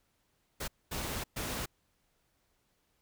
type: noise bursts at uneven times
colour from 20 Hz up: pink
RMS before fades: -37 dBFS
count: 3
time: 0.6-0.68 / 0.91-1.24 / 1.36-1.66 s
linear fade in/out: 10 ms
effects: pink hiss -75 dBFS RMS until 3.01 s